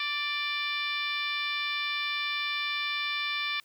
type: harmonic tone with a mistuned harmonic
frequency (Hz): 590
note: D5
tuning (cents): +8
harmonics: 2 / 3 / 4 / 5 / 6 / 7 / 8 / 9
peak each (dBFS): -37 / -37 / -32 / -41 / -35 / -43 / -44 / -48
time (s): 0-3.6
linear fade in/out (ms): 2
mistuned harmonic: 2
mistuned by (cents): -24
effects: white hiss -63 dBFS RMS until 3.64 s